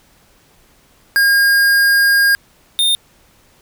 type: tone pair in turn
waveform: square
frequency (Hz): 1620 / 3637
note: G#6 / A#7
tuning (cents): -43 / -43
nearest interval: octave + major second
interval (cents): 1400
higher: second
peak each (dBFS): -10 / -12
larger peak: first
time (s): 1.16-2.35 / 2.79-2.95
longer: first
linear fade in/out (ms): 0
effects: pink hiss -52 dBFS RMS until 3.61 s